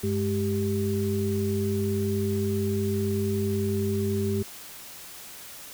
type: tone cluster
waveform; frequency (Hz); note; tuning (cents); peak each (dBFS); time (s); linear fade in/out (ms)
sine; 98.5 / 209.3 / 391.6; G2 / G#3 / G4; +9 / +14 / -2; -28; 0.03-4.43; 10
effects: white hiss -43 dBFS RMS until 5.73 s